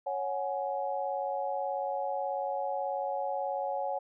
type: chord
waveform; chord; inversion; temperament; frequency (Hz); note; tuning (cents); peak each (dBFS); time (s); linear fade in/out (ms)
sine; C# suspended fourth; none; equal with one note detuned; 554.4 / 740 / 838.3; C#5 / F#5 / G#5; 0 / 0 / +16; -34 / -35 / -35; 0.06-3.99; 10
effects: none